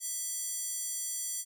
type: tone with high-pass filter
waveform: square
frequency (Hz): 659.3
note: E5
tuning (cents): 0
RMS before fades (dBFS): -36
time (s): 0-1.45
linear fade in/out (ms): 50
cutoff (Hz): 7600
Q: 2.6
effects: none